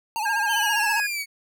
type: tone with vibrato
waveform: square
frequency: 880 Hz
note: A5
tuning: in tune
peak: -25 dBFS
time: 0.16-1 s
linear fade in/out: 0 ms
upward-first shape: sine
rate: 15 Hz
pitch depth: 97 cents each way
type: tone with pitch glide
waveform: sine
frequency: 1616 to 1658.6 Hz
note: G#6 to G#6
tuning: -48 to -3 cents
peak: -23 dBFS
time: 0.25-1.07 s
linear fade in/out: 10 ms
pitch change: +45 cents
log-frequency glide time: 0.5-0.81 s
type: linear sweep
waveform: sawtooth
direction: down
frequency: 3136 to 2212 Hz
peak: -23 dBFS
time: 0.47-1.26 s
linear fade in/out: 50 ms
effects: none